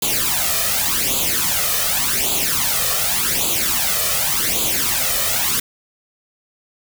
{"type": "noise with flanger", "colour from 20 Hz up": "white", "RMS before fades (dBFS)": -19, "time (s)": [0.02, 5.6], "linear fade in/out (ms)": 5, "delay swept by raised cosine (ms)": [0.27, 1.67], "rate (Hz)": 0.87, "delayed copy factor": 0.75, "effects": []}